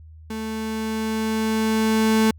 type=tone with level ramp; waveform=35% pulse; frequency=220 Hz; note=A3; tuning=in tune; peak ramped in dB=-26 to -13 dBFS; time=0.3-2.31 s; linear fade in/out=5 ms; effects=added 79 Hz sine -41 dBFS peak until 2.38 s